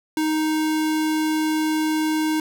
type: tone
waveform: square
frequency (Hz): 311.7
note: D#4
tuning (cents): +3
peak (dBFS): -20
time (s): 0.17-2.4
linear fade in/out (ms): 2
effects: none